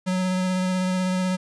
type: tone with vibrato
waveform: square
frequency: 184.7 Hz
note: F#3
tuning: 3 cents flat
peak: -22 dBFS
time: 0.06-1.37 s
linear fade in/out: 20 ms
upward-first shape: sine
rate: 16 Hz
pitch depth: 14 cents each way
effects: resampled to 22050 Hz + 10-bit